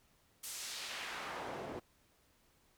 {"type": "noise with band-pass filter sweep", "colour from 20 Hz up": "pink", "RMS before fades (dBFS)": -44, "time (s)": [0.43, 1.8], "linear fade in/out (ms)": 10, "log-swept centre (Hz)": [10000, 340], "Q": 0.93, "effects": ["pink hiss -71 dBFS RMS until 2.77 s"]}